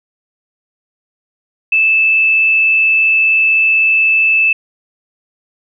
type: tone with frequency modulation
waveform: sine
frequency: 2626 Hz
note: E7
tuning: 7 cents flat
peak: -8 dBFS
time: 1.72-4.53 s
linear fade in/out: 5 ms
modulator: 75.7 Hz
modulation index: 0.38
effects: none